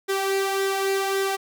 sawtooth tone with flanger, 389.6 Hz, G4, 11 cents flat, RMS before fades -24 dBFS, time 0.08-1.37 s, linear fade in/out 20 ms, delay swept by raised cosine 0.54 to 2.14 ms, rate 1.8 Hz, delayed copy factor +0.5, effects none

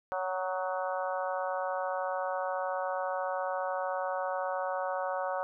harmonic tone with a mistuned harmonic, 185.9 Hz, F#3, 8 cents sharp, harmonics 3 / 4 / 5 / 6 / 7 / 8, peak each -34 / -36 / -38 / -40 / -41 / -42 dBFS, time 0.12-5.43 s, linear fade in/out 0 ms, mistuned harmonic 7, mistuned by -37 cents, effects none

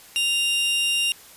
40% pulse tone pair together, 2794 / 3782 Hz, F7 / A#7, 0 / +24 cents, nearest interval perfect fourth, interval 524 cents, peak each -19 / -30 dBFS, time 0.16-1.12 s, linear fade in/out 0 ms, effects white hiss -47 dBFS RMS until 1.36 s + resampled to 32000 Hz

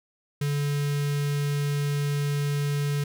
square tone with notch filter, 144.2 Hz, D3, 31 cents flat, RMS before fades -26 dBFS, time 0.41-3.04 s, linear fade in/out 5 ms, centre 790 Hz, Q 0.86, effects none

